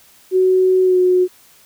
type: tone with pitch glide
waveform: sine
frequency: 372.4 to 364.7 Hz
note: F#4 to F#4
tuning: +11 to -25 cents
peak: -10 dBFS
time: 0.31-1.28 s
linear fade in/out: 50 ms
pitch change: -36 cents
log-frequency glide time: 0.83-0.98 s
effects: white hiss -49 dBFS RMS until 1.65 s